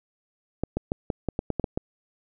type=clicks; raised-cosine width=2 ms; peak=-12 dBFS; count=10; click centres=0.636 / 0.77 / 0.919 / 1.102 / 1.287 / 1.391 / 1.503 / 1.597 / 1.642 / 1.775 s; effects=none